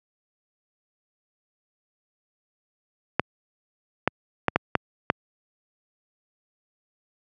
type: clicks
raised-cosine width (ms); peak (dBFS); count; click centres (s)
0.5; -3; 6; 3.196 / 4.076 / 4.483 / 4.56 / 4.753 / 5.101
effects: high-pass 100 Hz 12 dB/octave